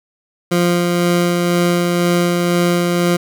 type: tone with tremolo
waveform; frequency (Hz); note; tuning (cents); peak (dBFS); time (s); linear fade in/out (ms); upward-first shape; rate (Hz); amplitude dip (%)
20% pulse; 174.61; F3; 0; -7; 0.51-3.17; 10; sine; 2; 25
effects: none